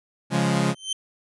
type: chord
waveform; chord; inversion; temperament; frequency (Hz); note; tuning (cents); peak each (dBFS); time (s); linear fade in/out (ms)
sawtooth; Db major; none; equal; 138.59 / 174.61 / 207.7; Db3 / F3 / Ab3; 0 / 0 / 0; -20; 0.3-0.75; 50
type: tone with exponential growth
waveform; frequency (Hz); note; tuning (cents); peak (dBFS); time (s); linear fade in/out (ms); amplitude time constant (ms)
sawtooth; 3105; G7; -17; -18; 0.71-0.93; 5; 46
effects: resampled to 24000 Hz